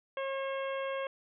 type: harmonic tone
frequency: 541 Hz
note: C#5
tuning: 42 cents flat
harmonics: 1 / 2 / 3 / 4 / 5 / 6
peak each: -34 / -40 / -44 / -46 / -48 / -50 dBFS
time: 0.17-1.07 s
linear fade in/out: 2 ms
effects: none